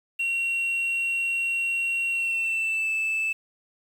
sine tone with pitch glide, 2739 to 2632 Hz, F7 to E7, -34 to -3 cents, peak -21 dBFS, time 0.19-3.33 s, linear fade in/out 10 ms, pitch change -69 cents, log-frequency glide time 2.11-2.9 s, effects tanh soft clip ceiling -22 dBFS + 8-bit

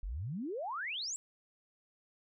sine exponential sweep, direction up, 40 to 7940 Hz, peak -36 dBFS, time 0.03-1.16 s, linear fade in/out 0 ms, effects none

